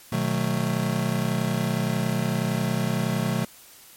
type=chord; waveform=square; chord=B dominant seventh; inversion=none; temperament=just; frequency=123.47 / 154.34 / 185.21 / 222.2 Hz; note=B2 / D#3 / F#3 / A3; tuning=0 / -14 / +2 / +17 cents; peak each=-29 dBFS; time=0.12-3.45 s; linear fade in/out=5 ms; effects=white hiss -49 dBFS RMS until 3.96 s + MP3 64 kbps